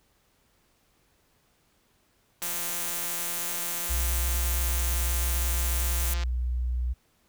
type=high-pass noise; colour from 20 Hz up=white; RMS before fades=-32 dBFS; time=2.42-6.14 s; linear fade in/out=5 ms; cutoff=5700 Hz; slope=96 dB/octave
type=click train; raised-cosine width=0.2 ms; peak=-20 dBFS; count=661; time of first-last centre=2.42-6.235 s; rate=173 Hz
type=tone; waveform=sine; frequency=61.3 Hz; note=B1; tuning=12 cents flat; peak=-25 dBFS; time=3.89-6.94 s; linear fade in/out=20 ms
effects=pink hiss -67 dBFS RMS until 7.28 s